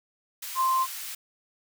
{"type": "high-pass noise", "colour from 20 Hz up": "white", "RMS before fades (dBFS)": -37, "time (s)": [0.42, 1.15], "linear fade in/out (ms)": 5, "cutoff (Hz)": 1400, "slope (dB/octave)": 12}
{"type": "tone", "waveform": "sine", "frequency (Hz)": 1046.5, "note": "C6", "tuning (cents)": 0, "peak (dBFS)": -21, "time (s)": [0.55, 0.87], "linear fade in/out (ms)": 50}
{"effects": []}